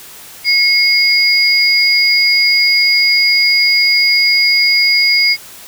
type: tone pair together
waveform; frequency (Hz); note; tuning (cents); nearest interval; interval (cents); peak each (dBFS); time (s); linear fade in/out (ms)
sine; 2174 / 4880; C#7 / D#8; -34 / -34; octave + major second; 1400; -11; 0.44-5.37; 50
effects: white hiss -35 dBFS RMS until 5.67 s